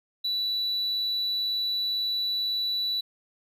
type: tone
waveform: triangle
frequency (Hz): 3951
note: B7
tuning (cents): 0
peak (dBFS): -23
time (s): 0.24-3.01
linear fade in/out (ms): 10
effects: tanh soft clip ceiling -20 dBFS